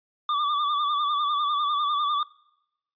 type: tone with vibrato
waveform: square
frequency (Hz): 1174.7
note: D6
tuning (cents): 0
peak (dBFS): -23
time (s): 0.29-2.23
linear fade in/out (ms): 2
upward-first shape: sine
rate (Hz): 10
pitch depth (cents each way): 62
effects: noise-tail reverb RT60 0.9 s tail -24 dB re dry + resampled to 11025 Hz